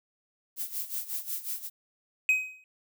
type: noise with tremolo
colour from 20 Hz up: violet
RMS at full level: -32 dBFS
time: 0.56-1.7 s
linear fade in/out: 50 ms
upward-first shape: sine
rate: 5.5 Hz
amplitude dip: 80%
type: tone with exponential decay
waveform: triangle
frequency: 2524 Hz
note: D#7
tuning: 24 cents sharp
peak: -16 dBFS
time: 2.29-2.64 s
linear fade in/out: 1 ms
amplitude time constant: 75 ms
effects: none